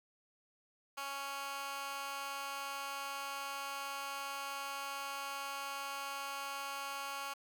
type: tone with high-pass filter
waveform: 15% pulse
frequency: 277.4 Hz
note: C#4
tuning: 1 cent sharp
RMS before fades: -42 dBFS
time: 0.97-7.34 s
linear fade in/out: 10 ms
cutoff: 1200 Hz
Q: 1.3
effects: 11-bit